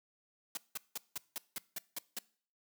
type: noise bursts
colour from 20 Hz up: white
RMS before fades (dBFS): -39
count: 9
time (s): 0.55-2.188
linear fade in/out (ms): 2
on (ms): 22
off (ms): 180
effects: noise-tail reverb RT60 0.5 s tail -22 dB re dry + high-pass 150 Hz 12 dB/octave